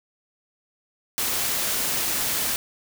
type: noise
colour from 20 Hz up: white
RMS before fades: -25 dBFS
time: 1.18-2.56 s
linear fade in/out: 0 ms
effects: none